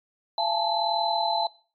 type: tone cluster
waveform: sine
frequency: 682 / 844 / 885 / 4034 Hz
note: F5 / G#5 / A5 / B7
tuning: -41 / +28 / +10 / +36 cents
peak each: -28 dBFS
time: 0.38-1.47 s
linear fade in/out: 2 ms
effects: noise-tail reverb RT60 0.4 s tail -22 dB re dry + MP3 48 kbps